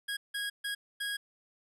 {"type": "tone bursts at uneven times", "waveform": "25% pulse", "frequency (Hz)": 1647, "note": "G#6", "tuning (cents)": -15, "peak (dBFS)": -29, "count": 4, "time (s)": [[0.08, 0.17], [0.34, 0.5], [0.64, 0.75], [1, 1.17]], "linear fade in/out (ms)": 10, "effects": ["resampled to 32000 Hz"]}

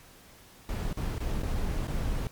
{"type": "noise with dropouts", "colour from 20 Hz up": "brown", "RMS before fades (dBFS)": -30, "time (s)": [0.69, 2.27], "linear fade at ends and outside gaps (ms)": 1, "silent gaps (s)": [[0.929, 0.972], [1.183, 1.204], [1.422, 1.433], [1.871, 1.881]], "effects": ["pink hiss -54 dBFS RMS until 2.31 s", "MP3 96 kbps"]}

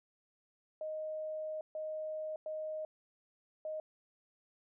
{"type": "tone bursts at uneven times", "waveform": "sine", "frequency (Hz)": 622.3, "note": "D#5", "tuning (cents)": 0, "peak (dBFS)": -37, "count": 4, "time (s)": [[0.81, 1.61], [1.75, 2.36], [2.46, 2.85], [3.65, 3.8]], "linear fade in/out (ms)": 2, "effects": []}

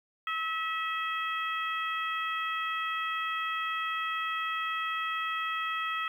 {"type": "harmonic tone", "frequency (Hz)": 647, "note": "E5", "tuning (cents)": -32, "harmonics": [2, 3, 4, 5], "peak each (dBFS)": [-32, -36, -38, -40], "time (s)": [0.27, 6.08], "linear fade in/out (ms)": 2, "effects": ["10-bit"]}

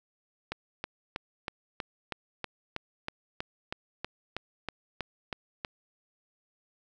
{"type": "click train", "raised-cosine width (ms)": 0.3, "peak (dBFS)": -17, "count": 17, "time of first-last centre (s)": [0.52, 5.648], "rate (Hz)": 3.12, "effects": []}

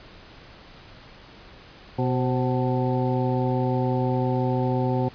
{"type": "harmonic tone with a mistuned harmonic", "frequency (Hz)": 125.8, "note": "B2", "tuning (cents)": 32, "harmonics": [1, 2, 3, 4, 6, 7], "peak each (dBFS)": [-24, -27, -29, -30, -32, -32], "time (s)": [1.98, 5.09], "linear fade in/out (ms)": 10, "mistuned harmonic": 4, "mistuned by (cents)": 71, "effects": ["pink hiss -47 dBFS RMS until 5.14 s", "resampled to 11025 Hz"]}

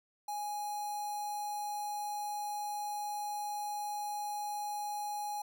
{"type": "tone with notch filter", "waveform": "square", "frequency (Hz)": 830.6, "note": "G#5", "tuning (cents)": 0, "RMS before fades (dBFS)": -38, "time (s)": [0.28, 5.42], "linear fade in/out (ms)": 5, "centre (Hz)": 2700, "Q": 0.96, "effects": []}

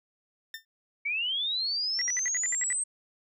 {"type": "tone with exponential decay", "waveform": "20% pulse", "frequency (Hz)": 1800, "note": "A6", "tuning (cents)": 39, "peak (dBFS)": -28, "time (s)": [0.54, 0.65], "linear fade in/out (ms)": 2, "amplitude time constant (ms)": 22}
{"type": "linear sweep", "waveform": "sine", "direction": "up", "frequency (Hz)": [2217, 8372], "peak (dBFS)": -27, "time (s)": [1.05, 2.84], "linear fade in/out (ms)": 10}
{"type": "tone bursts", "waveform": "sine", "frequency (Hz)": 1973, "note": "B6", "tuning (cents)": -2, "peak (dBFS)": -29, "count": 9, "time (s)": [1.99, 2.726], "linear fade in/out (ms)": 0, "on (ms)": 24, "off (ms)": 65}
{"effects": []}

